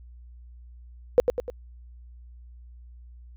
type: tone with echo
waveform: sine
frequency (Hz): 493.9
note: B4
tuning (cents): 0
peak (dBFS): -11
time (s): 1.18-1.2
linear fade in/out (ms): 0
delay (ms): 100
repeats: 3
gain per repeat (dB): -6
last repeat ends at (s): 1.5
effects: added 60 Hz sine -44 dBFS peak until 3.36 s

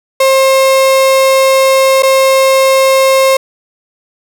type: tone with dropouts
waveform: 35% pulse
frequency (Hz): 533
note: C5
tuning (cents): +32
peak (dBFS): -4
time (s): 0.2-3.37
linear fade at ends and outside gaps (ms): 5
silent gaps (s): 2.024-2.031
effects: none

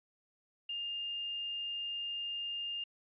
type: tone with quantisation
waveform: sine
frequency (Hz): 2814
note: F7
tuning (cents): +12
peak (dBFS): -36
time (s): 0.69-2.84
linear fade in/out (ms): 5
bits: 10
effects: resampled to 8000 Hz

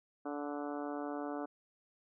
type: harmonic tone with a mistuned harmonic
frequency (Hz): 145.4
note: D3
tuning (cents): -17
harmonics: 2 / 3 / 4 / 5 / 6 / 7 / 8 / 9 / 10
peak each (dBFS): -40 / -45 / -45 / -45 / -50 / -53 / -51 / -52 / -54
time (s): 0.25-1.46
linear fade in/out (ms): 10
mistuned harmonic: 10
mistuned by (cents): +28
effects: none

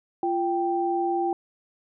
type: tone pair together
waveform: sine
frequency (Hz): 345.7 / 784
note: F4 / G5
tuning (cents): -18 / 0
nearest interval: octave + major second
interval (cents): 1418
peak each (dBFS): -25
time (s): 0.23-1.33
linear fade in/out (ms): 2
effects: none

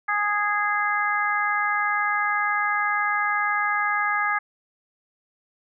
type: harmonic tone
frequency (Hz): 414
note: G#4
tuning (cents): -5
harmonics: 2 / 3 / 4 / 5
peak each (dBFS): -28 / -25 / -25 / -28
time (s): 0.08-4.39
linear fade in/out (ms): 10
effects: none

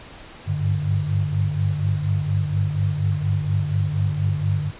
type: tone cluster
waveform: sine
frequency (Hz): 97.7 / 101.9 / 147.9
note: G2 / G#2 / D3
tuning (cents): -5 / -32 / +13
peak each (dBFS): -23 / -24 / -23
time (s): 0.46-4.72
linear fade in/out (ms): 50
effects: pink hiss -42 dBFS RMS until 4.79 s + resampled to 8000 Hz

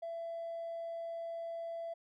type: tone with hard clipping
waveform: sine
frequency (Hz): 669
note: E5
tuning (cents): +25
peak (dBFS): -39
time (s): 0.02-1.94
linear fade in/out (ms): 10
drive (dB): 1
effects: none

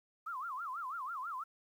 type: tone with vibrato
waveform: sine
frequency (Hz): 1186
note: D6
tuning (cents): +17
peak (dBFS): -38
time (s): 0.26-1.44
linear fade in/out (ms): 10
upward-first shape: sine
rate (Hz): 6.1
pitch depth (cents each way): 290
effects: 11-bit

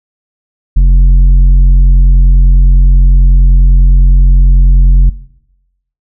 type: tone with tanh clipping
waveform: sine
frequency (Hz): 44.81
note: F1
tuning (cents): +45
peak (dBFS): -3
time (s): 0.76-5.1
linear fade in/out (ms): 10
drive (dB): 7
effects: noise-tail reverb RT60 0.9 s tail -19 dB re dry

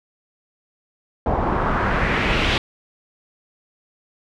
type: noise with low-pass filter sweep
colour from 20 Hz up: pink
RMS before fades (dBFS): -20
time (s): 1.26-2.58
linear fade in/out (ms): 2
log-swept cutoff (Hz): 770 to 3400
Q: 2
effects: none

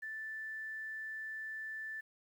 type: tone with quantisation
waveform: sine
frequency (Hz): 1760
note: A6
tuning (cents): 0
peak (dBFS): -40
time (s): 0.02-2.01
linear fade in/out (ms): 10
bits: 11
effects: none

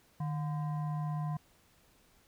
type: tone with frequency modulation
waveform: sine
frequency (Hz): 152.6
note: D#3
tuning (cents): -33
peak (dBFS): -32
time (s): 0.2-1.37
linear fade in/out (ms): 5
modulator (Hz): 870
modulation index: 0.44
effects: pink hiss -66 dBFS RMS until 2.27 s

